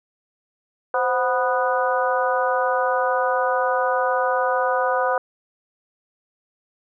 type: harmonic tone with a mistuned harmonic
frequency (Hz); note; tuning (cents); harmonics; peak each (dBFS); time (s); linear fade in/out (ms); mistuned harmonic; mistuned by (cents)
246.9; B3; 0; 2 / 3 / 4 / 5 / 6; -22 / -24 / -25 / -26 / -27; 0.94-5.18; 2; 2; +85
effects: none